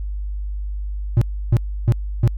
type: tone bursts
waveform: triangle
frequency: 116.54 Hz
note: A#2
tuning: in tune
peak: -8 dBFS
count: 4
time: 1.17-2.276 s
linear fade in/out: 0 ms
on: 44 ms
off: 310 ms
effects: added 50 Hz sine -23 dBFS peak until 2.37 s